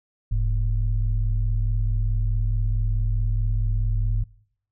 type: tone pair together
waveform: sine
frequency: 41.74 / 106.4 Hz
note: E1 / G#2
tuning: +22 / +42 cents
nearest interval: octave + major third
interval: 1620 cents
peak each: -20 / -23 dBFS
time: 0.31-4.24 s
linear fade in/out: 10 ms
effects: noise-tail reverb RT60 0.7 s tail -24 dB re dry + tanh soft clip ceiling -13 dBFS